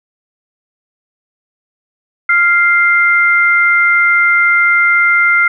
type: tone pair together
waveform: sine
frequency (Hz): 1396.9 / 2093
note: F6 / C7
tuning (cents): 0 / 0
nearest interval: perfect fifth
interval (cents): 700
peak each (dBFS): -10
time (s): 2.29-5.48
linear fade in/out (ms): 5
effects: none